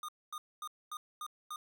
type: tone bursts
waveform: square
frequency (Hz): 1225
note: D#6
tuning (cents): -27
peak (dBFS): -40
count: 6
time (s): 0.03-1.56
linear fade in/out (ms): 2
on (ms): 55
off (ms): 240
effects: none